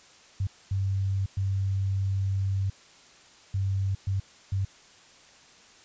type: tone bursts at uneven times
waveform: sine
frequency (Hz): 97.1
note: G2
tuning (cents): -16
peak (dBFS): -24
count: 6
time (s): 0.4-0.47 / 0.71-1.26 / 1.37-2.7 / 3.54-3.95 / 4.07-4.2 / 4.52-4.65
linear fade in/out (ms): 5
effects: white hiss -54 dBFS RMS until 5.84 s + resampled to 16000 Hz